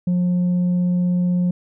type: tone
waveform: sine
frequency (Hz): 178.4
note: F3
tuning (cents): +37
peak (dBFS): -13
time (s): 0.07-1.51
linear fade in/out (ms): 5
effects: tanh soft clip ceiling -15 dBFS